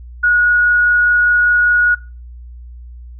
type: tone with frequency modulation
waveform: sine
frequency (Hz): 1453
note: F#6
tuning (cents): -32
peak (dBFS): -9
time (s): 0.23-1.95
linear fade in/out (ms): 10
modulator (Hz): 25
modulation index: 0.23
effects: noise-tail reverb RT60 0.3 s tail -20 dB re dry + added 60 Hz sine -31 dBFS peak until 3.19 s